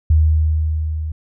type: tone with level ramp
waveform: sine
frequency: 78.1 Hz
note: D#2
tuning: 7 cents sharp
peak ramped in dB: -8 to -21 dBFS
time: 0.1-1.12 s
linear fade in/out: 5 ms
effects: none